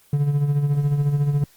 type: tone with tremolo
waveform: triangle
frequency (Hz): 144.1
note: D3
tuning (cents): -33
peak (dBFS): -13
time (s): 0.13-1.44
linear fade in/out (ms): 2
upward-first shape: sine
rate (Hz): 14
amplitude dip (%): 55
effects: white hiss -55 dBFS RMS until 1.56 s + Opus 24 kbps